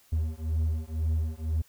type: beating tone pair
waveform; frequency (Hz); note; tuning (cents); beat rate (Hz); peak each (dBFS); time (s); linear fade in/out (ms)
triangle; 78.2 / 80.2; D#2 / E2; +9 / -47; 2; -27; 0.12-1.62; 10
effects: white hiss -61 dBFS RMS until 1.68 s